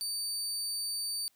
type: tone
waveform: 25% pulse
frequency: 4600 Hz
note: D8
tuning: 37 cents flat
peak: -28 dBFS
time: 0.01-1.28 s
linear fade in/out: 0 ms
effects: white hiss -70 dBFS RMS until 1.35 s